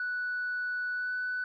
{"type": "tone with pitch glide", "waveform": "sine", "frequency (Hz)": [1480, 1493.7], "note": ["F#6", "F#6"], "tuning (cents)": [0, 16], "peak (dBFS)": -29, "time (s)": [0, 1.44], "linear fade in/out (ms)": 2, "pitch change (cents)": 16, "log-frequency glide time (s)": [0.94, 1.13], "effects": ["tanh soft clip ceiling -27 dBFS"]}